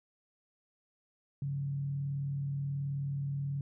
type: tone with frequency modulation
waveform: sine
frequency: 140 Hz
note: C#3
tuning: 18 cents sharp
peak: -32 dBFS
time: 1.42-3.61 s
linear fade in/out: 2 ms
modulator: 38.7 Hz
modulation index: 0.29
effects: none